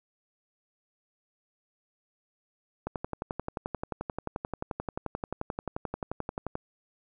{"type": "click train", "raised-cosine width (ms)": 1, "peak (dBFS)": -18, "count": 43, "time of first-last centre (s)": [2.87, 6.554], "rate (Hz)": 11.4, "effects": []}